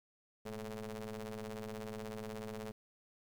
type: ring-modulated tone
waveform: sawtooth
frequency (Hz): 110.4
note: A2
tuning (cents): +6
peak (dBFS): -35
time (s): 0.45-2.72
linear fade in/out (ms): 10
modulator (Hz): 323
effects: 11-bit